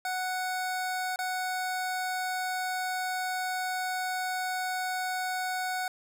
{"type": "tone with dropouts", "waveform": "25% pulse", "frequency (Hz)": 740, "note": "F#5", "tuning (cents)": 0, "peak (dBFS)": -26, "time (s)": [0.05, 5.88], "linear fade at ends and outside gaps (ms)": 2, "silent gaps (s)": [1.16, 1.189], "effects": []}